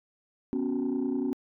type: chord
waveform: sine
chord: B suspended second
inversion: none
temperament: equal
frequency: 246.9 / 277.2 / 370 Hz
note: B3 / C#4 / F#4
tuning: 0 / 0 / 0 cents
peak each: -29 / -28 / -32 dBFS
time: 0.53-1.33 s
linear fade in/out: 0 ms
effects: tanh soft clip ceiling -22 dBFS